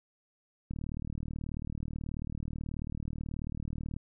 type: click train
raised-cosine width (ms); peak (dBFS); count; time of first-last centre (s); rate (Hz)
5; -25; 126; 0.71-3.965; 38.4
effects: none